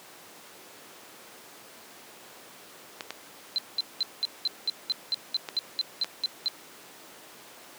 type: clicks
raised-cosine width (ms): 0.2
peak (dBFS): -16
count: 4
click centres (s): 3.008 / 3.106 / 5.488 / 6.045
type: tone bursts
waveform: sine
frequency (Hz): 4073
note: C8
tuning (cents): -47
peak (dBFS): -23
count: 14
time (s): 3.56-6.482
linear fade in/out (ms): 0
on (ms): 23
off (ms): 200
effects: pink hiss -48 dBFS RMS until 7.78 s + high-pass 300 Hz 12 dB/octave